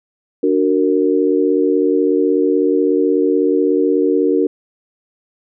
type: chord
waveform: sine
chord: D augmented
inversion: none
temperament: equal with one note detuned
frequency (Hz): 293.7 / 370 / 461.3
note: D4 / F#4 / A#4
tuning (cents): 0 / 0 / -18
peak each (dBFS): -16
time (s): 0.43-4.47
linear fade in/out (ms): 5
effects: none